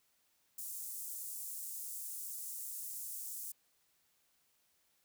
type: high-pass noise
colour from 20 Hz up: pink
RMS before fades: -44 dBFS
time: 0.58-3.52 s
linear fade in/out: 5 ms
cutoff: 7900 Hz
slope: 24 dB/octave
effects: white hiss -75 dBFS RMS until 5.04 s